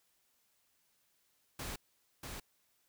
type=noise with echo; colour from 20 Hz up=pink; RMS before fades=-42 dBFS; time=1.59-1.76 s; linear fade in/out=5 ms; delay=640 ms; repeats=1; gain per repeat=-3 dB; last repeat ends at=2.4 s; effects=white hiss -75 dBFS RMS until 2.88 s